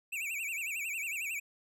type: tone with vibrato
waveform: square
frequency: 2489 Hz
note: D#7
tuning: in tune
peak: -35 dBFS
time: 0.12-1.4 s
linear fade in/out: 10 ms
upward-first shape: sine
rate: 11 Hz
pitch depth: 180 cents each way
effects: none